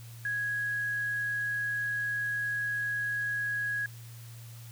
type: tone with quantisation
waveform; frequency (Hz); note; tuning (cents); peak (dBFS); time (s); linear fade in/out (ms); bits
sine; 1661.2; G#6; 0; -29; 0.25-3.86; 2; 9
effects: added 116 Hz sine -44 dBFS peak until 4.71 s + white hiss -54 dBFS RMS until 4.71 s